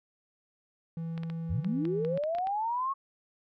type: tone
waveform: triangle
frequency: 164.81 Hz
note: E3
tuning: in tune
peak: -31 dBFS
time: 0.97-2.18 s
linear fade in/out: 2 ms
type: clicks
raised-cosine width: 0.3 ms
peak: -28 dBFS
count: 11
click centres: 1.178 / 1.234 / 1.3 / 1.646 / 1.853 / 2.049 / 2.175 / 2.237 / 2.35 / 2.385 / 2.471 s
type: linear sweep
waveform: sine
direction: up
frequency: 65.41 to 1108.7 Hz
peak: -28 dBFS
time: 1.49-2.94 s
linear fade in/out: 20 ms
effects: none